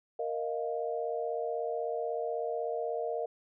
sine chord, Bb suspended fourth, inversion none, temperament equal, 466.2 / 622.3 / 698.5 Hz, Bb4 / Eb5 / F5, 0 / 0 / 0 cents, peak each -34 / -36 / -37 dBFS, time 0.19-3.26 s, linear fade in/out 5 ms, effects none

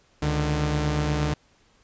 sawtooth tone pair together, 70.79 / 150 Hz, C#2 / D3, +37 / +37 cents, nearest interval octave + minor second, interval 1300 cents, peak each -23 / -20 dBFS, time 0.22-1.34 s, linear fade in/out 5 ms, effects pink hiss -61 dBFS RMS until 1.83 s + resampled to 16000 Hz

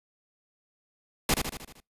pink noise with echo, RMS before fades -23 dBFS, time 1.29-1.34 s, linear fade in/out 2 ms, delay 77 ms, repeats 6, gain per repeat -5 dB, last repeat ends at 1.802 s, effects noise-tail reverb RT60 0.2 s tail -26 dB re dry + resampled to 32000 Hz

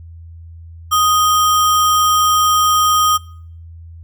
sine tone with sample-and-hold, 1244.5 Hz, D#6, in tune, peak -10 dBFS, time 0.91-3.18 s, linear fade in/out 20 ms, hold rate 4410 Hz, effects noise-tail reverb RT60 0.6 s tail -24 dB re dry + added 83 Hz sine -33 dBFS peak until 4.03 s

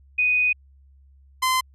sine / sawtooth tone pair in turn, 2489 / 1032.1 Hz, D#7 / C6, 0 / -24 cents, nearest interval octave + minor third, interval 1524 cents, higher first, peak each -17 / -15 dBFS, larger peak second, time 0.18-0.53 / 1.42-1.61 s, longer first, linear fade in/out 10 ms, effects added 68 Hz sine -50 dBFS peak until 1.74 s + resampled to 32000 Hz

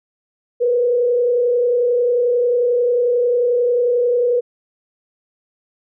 sine tone with frequency modulation, 486 Hz, B4, 28 cents flat, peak -13 dBFS, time 0.6-4.41 s, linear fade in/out 20 ms, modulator 31.2 Hz, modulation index 0.5, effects none

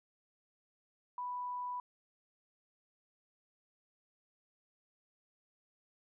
sine tone, 987.8 Hz, B5, in tune, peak -37 dBFS, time 1.18-1.8 s, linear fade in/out 2 ms, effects none

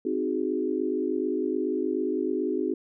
sine chord, Ab dominant seventh, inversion first, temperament equal with one note detuned, 261.6 / 311.1 / 368.5 / 415.3 Hz, C4 / Eb4 / Gb4 / Ab4, 0 / 0 / -7 / 0 cents, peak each -31 / -30 / -29 / -31 dBFS, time 0.05-2.74 s, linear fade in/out 5 ms, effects none

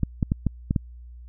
clicks, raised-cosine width 5 ms, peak -9 dBFS, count 6, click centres 0.033 / 0.228 / 0.319 / 0.467 / 0.709 / 0.762 s, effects added 60 Hz sine -40 dBFS peak until 1.28 s

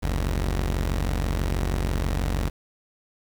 sawtooth tone pair together, 46.2 / 74.1 Hz, F#1 / D2, -2 / +16 cents, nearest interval minor sixth, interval 818 cents, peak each -20 / -25 dBFS, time 0.02-2.5 s, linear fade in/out 20 ms, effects 8-bit

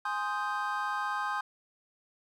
triangle chord, Ab major seventh, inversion none, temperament equal, 830.6 / 1046.5 / 1244.5 / 1568 Hz, Ab5 / C6 / Eb6 / G6, 0 / 0 / 0 / 0 cents, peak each -34 dBFS, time 0.05-1.41 s, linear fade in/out 5 ms, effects none

